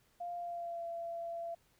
sine tone with pitch glide, 698.5 to 677.4 Hz, F5 to E5, 0 to +47 cents, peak -38 dBFS, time 0.2-1.55 s, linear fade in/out 10 ms, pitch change -53 cents, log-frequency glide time 0.36-0.85 s, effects pink hiss -71 dBFS RMS until 1.79 s

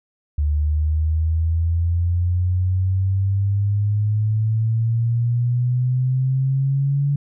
sine exponential sweep, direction up, 73.42 to 143 Hz, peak -16 dBFS, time 0.38-7.16 s, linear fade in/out 5 ms, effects none

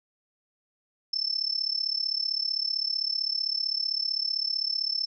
sine tone with amplitude modulation, 5300 Hz, E8, 9 cents sharp, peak -22 dBFS, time 1.13-5.06 s, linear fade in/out 5 ms, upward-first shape sine, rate 35.6 Hz, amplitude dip 90%, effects none

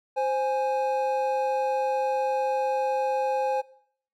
triangle tone pair together, 523.7 / 830 Hz, C5 / G#5, +1 / -1 cents, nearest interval minor sixth, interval 798 cents, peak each -24 dBFS, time 0.16-3.62 s, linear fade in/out 20 ms, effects noise-tail reverb RT60 0.6 s tail -20 dB re dry

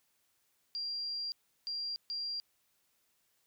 sine tone bursts at uneven times, 4762 Hz, D8, 23 cents sharp, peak -35 dBFS, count 3, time 0.75-1.32 / 1.67-1.96 / 2.1-2.4 s, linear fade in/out 0 ms, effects white hiss -75 dBFS RMS until 3.46 s

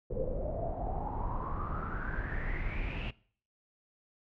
brown noise with low-pass filter sweep, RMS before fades -35 dBFS, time 0.1-3.11 s, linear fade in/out 10 ms, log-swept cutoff 480 to 2800 Hz, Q 9.6, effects noise-tail reverb RT60 0.5 s tail -21 dB re dry

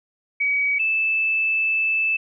sine tone pair in turn, 2267 / 2630 Hz, C#7 / E7, +38 / -5 cents, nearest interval minor third, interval 257 cents, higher second, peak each -18 dBFS, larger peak neither, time 0.4-0.79 / 0.79-2.17 s, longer second, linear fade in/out 10 ms, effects none

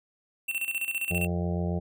square tone with tremolo, 2700 Hz, E7, 41 cents sharp, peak -27 dBFS, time 0.48-1.27 s, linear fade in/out 10 ms, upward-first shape square, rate 15 Hz, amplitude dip 70%
harmonic tone, 87.31 Hz, F2, in tune, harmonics 1 / 2 / 4 / 5 / 6 / 7 / 8 / 9, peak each -30 / -29 / -38 / -38 / -45 / -39 / -44 / -44 dBFS, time 1.1-1.8 s, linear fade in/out 20 ms
effects none

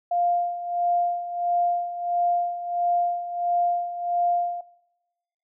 sine tone with tremolo, 700 Hz, F5, 4 cents sharp, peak -18 dBFS, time 0.11-4.61 s, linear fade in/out 5 ms, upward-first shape sine, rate 1.5 Hz, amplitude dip 70%, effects noise-tail reverb RT60 1.0 s tail -21 dB re dry

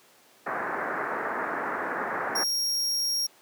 white low-pass noise, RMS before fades -30 dBFS, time 0.46-2.44 s, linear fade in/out 10 ms, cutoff 1800 Hz, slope 48 dB/octave
40% pulse tone, 5588 Hz, F8, in tune, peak -24 dBFS, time 2.35-3.27 s, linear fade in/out 10 ms
effects pink hiss -57 dBFS RMS until 3.41 s + high-pass 300 Hz 12 dB/octave

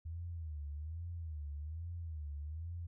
sine tone with vibrato, 79 Hz, D#2, 27 cents sharp, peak -40 dBFS, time 0.05-2.87 s, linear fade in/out 10 ms, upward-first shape sine, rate 1.2 Hz, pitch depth 150 cents each way, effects none

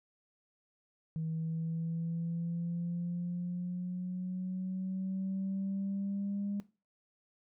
sine exponential sweep, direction up, 160 to 202.6 Hz, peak -32 dBFS, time 1.16-6.6 s, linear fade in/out 0 ms, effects noise-tail reverb RT60 0.3 s tail -18 dB re dry + tanh soft clip ceiling -29 dBFS

